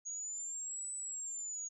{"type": "linear two-way sweep", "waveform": "sine", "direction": "up then down", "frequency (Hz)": [6645, 8000, 6645], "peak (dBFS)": -39, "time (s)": [0.05, 1.69], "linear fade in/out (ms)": 20, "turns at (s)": 0.93, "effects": []}